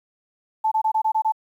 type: tone bursts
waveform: sine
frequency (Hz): 875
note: A5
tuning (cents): -10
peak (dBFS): -17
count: 7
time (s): 0.64-1.322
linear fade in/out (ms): 10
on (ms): 76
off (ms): 25
effects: 9-bit